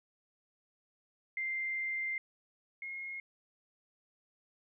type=tone pair in turn; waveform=sine; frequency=2093 / 2152 Hz; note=C7 / C7; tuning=0 / +48 cents; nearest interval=unison; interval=48 cents; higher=second; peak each=-33 / -39 dBFS; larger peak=first; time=1.37-2.18 / 2.82-3.2 s; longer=first; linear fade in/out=2 ms; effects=none